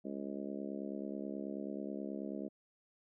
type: harmonic tone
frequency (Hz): 69.3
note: C#2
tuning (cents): 0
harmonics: 3 / 4 / 5 / 6 / 7 / 8 / 9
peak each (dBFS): -43 / -44 / -46 / -50 / -52 / -51 / -50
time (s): 0.04-2.49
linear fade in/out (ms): 20
effects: none